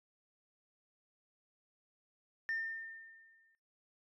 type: tone with exponential decay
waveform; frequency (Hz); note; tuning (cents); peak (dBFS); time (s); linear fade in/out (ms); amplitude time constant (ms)
sine; 1808; A6; +47; -31; 2.49-3.55; 0; 230
effects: noise-tail reverb RT60 1.0 s tail -24 dB re dry + tanh soft clip ceiling -31 dBFS